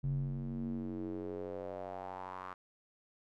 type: tone with band-pass filter sweep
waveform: square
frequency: 46.25 Hz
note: F#1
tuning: in tune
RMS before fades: -40 dBFS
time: 0.03-2.54 s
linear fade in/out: 10 ms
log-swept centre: 130 to 1200 Hz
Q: 3.9
effects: none